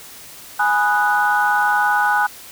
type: chord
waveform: sine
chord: G# minor seventh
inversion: none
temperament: equal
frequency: 830.6 / 987.8 / 1244.5 / 1480 Hz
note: G#5 / B5 / D#6 / F#6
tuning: 0 / 0 / 0 / 0 cents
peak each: -17 / -23 / -23 / -17 dBFS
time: 0.59-2.27 s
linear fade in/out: 10 ms
effects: tanh soft clip ceiling -5 dBFS + white hiss -39 dBFS RMS until 2.51 s